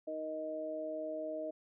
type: harmonic tone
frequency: 156.2 Hz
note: D#3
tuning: 7 cents sharp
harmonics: 2 / 3 / 4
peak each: -44 / -47 / -38 dBFS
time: 0.07-1.51 s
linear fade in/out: 10 ms
effects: none